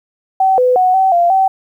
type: tone with pitch steps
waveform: sine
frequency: 764 / 502 / 738 / 764 / 692 / 767 Hz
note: G5 / B4 / F#5 / G5 / F5 / G5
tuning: -45 / +28 / -5 / -45 / -16 / -38 cents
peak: -8 dBFS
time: 0.4-1.48 s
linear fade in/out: 5 ms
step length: 180 ms
effects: 8-bit